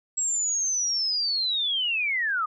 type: linear sweep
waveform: sine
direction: down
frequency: 7700 to 1200 Hz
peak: -23 dBFS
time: 0.17-2.46 s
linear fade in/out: 10 ms
effects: none